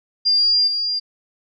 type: tone with level steps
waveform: sine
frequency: 4799 Hz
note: D8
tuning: 37 cents sharp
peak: -13 / -19 dBFS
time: 0.25-1 s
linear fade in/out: 20 ms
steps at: 0.67 s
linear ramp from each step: 10 ms
effects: none